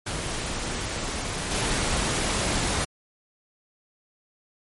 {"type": "noise with level steps", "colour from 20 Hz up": "pink", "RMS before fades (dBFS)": [-30, -25], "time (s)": [0.06, 2.85], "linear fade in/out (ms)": 10, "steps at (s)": 1.51, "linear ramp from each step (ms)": 2, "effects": ["MP3 48 kbps"]}